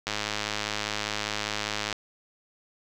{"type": "click train", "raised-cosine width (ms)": 0.2, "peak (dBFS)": -11, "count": 196, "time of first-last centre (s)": [0.07, 1.927], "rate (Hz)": 105, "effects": []}